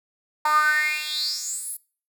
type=tone with high-pass filter sweep; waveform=10% pulse; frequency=303.2 Hz; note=D#4; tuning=45 cents flat; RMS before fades=-24 dBFS; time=0.45-1.77 s; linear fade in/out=5 ms; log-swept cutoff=970 to 12000 Hz; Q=8.4; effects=noise-tail reverb RT60 0.4 s tail -22 dB re dry